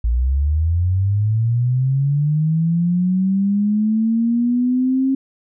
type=linear sweep; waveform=sine; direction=up; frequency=55.5 to 269.3 Hz; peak=-14 dBFS; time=0.04-5.15 s; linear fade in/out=5 ms; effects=none